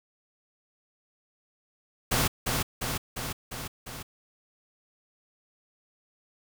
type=noise with echo; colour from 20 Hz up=pink; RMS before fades=-25 dBFS; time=2.11-2.28 s; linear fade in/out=10 ms; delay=350 ms; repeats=5; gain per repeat=-3 dB; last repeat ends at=4.03 s; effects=none